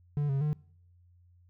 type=tone with pitch steps; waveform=triangle; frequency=145.9 / 136.9 / 150.1 Hz; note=D3 / C#3 / D3; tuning=-11 / -21 / +38 cents; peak=-24 dBFS; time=0.17-0.53 s; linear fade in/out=0 ms; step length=120 ms; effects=noise-tail reverb RT60 0.6 s tail -23 dB re dry + added 88 Hz sine -58 dBFS peak until 1.49 s